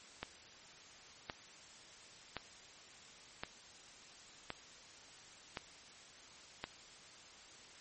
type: click train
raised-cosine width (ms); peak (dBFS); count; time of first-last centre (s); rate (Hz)
0.3; -23; 7; 0.23-6.64; 0.936
effects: white hiss -57 dBFS RMS until 7.8 s + MP3 32 kbps